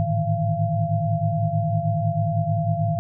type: tone cluster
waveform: sine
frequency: 104.8 / 111.1 / 151.6 / 161.2 / 684 Hz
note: G#2 / A2 / D#3 / E3 / F5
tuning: +16 / +17 / -45 / -38 / -36 cents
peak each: -26 dBFS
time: 0-2.99 s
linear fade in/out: 0 ms
effects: none